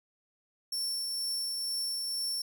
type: tone with tremolo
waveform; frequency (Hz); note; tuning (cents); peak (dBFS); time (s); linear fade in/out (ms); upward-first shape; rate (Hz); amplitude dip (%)
sawtooth; 5430; F8; -50; -28; 0.72-2.42; 5; triangle; 2.1; 25
effects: none